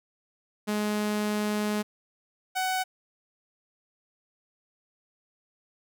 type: tone pair in turn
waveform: sawtooth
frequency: 210 / 748.4 Hz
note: G#3 / F#5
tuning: +19 / +20 cents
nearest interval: octave + minor seventh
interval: 2201 cents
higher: second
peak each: -22 dBFS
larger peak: neither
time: 0.67-1.83 / 2.55-2.84 s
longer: first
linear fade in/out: 20 ms
effects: none